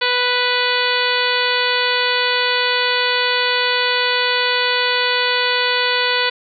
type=harmonic tone; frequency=493.9 Hz; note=B4; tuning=in tune; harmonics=1 / 2 / 3 / 4 / 5 / 6 / 7 / 8 / 9; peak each=-23 / -23 / -22 / -23 / -24 / -25 / -24 / -26 / -25 dBFS; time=0.01-6.3 s; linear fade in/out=10 ms; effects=none